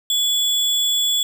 sine tone with sample-and-hold, 3409 Hz, G#7, 45 cents sharp, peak -16 dBFS, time 0.1-1.23 s, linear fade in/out 2 ms, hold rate 11025 Hz, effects none

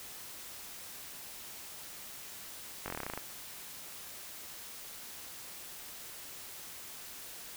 slowing click train, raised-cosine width 0.5 ms, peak -22 dBFS, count 12, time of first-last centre 2.86-3.176 s, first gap 20 ms, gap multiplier 1.07, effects white hiss -47 dBFS RMS until 7.56 s

